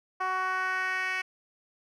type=tone with band-pass filter sweep; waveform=10% pulse; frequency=373.3 Hz; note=F#4; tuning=15 cents sharp; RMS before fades=-30 dBFS; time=0.2-1.22 s; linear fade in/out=10 ms; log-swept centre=1000 to 2300 Hz; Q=2.1; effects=none